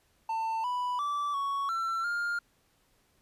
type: tone with pitch steps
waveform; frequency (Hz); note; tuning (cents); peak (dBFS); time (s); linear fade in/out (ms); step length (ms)
triangle; 895 / 988 / 1161 / 1114 / 1346 / 1407; A5 / B5 / D6 / C#6 / E6 / F6; +29 / 0 / -20 / +8 / +36 / +12; -27; 0.29-2.39; 5; 350
effects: pink hiss -69 dBFS RMS until 3.21 s + resampled to 32000 Hz